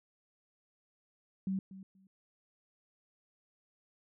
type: tone with echo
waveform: sine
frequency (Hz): 191.4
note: G3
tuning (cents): -41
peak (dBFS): -31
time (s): 1.47-1.59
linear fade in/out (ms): 2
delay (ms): 240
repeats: 2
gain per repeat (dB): -15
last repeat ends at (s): 2.07
effects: none